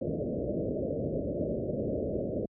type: low-pass noise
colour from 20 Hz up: white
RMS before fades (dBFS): -32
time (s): 0.01-2.46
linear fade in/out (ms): 5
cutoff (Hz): 620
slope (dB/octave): 96
effects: high-pass 60 Hz 12 dB/octave